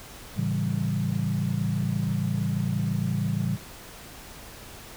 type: chord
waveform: sine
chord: A dominant seventh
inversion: none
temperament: equal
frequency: 110 / 138.59 / 164.81 / 196 Hz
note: A2 / C#3 / E3 / G3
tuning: 0 / 0 / 0 / 0 cents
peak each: -29 dBFS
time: 0.36-3.57 s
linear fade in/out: 20 ms
effects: tanh soft clip ceiling -13 dBFS + pink hiss -44 dBFS RMS until 4.96 s